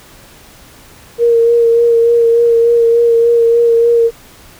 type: tone with vibrato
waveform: sine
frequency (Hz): 466.2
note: A#4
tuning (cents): 0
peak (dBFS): -6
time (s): 1.18-4.11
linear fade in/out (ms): 50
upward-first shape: sine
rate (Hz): 3.4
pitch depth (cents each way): 20
effects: pink hiss -40 dBFS RMS until 4.59 s